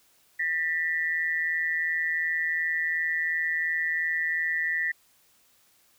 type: tone pair together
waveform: sine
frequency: 1794.2 / 1957 Hz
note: A6 / B6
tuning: +33 / -16 cents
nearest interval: major second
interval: 151 cents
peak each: -28 / -27 dBFS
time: 0.39-4.92 s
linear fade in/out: 10 ms
effects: white hiss -63 dBFS RMS until 5.98 s